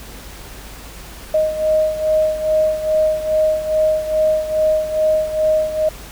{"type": "beating tone pair", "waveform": "sine", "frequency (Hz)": [622, 624.4], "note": ["D#5", "D#5"], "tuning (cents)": [-1, 6], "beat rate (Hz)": 2.4, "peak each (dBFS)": [-15, -20], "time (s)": [1.34, 5.89], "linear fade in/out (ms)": 5, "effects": ["added 50 Hz sine -37 dBFS peak until 6.11 s", "pink hiss -37 dBFS RMS until 6.11 s"]}